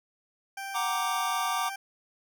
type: tone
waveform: 20% pulse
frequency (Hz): 784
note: G5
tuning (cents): 0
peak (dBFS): -30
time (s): 0.57-1.76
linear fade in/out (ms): 5
type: chord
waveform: square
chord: Gb augmented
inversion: none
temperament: equal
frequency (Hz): 740 / 932.3 / 1174.7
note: Gb5 / Bb5 / D6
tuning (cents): 0 / 0 / 0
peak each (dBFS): -34 / -34 / -31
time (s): 0.74-1.7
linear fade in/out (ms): 20
effects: none